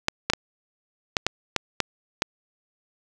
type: clicks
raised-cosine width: 0.2 ms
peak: -3 dBFS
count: 8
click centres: 0.084 / 0.3 / 0.335 / 1.168 / 1.266 / 1.563 / 1.803 / 2.221 s
effects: none